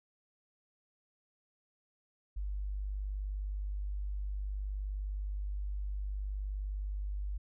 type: tone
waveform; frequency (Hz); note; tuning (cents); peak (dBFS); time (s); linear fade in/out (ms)
sine; 49.7; G1; +25; -34; 2.36-7.38; 10
effects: none